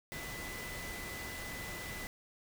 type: tone in noise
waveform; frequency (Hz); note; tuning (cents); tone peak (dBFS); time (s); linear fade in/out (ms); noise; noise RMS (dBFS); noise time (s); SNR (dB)
sine; 2000; B6; +21; -45; 0.12-2.07; 0; pink; -44; 0.12-2.07; -4
effects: none